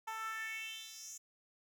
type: tone with high-pass filter sweep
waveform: 10% pulse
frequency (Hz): 442.7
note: A4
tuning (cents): +11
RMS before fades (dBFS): -44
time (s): 0.07-1.18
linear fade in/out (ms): 10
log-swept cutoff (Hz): 920 to 7100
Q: 4.5
effects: none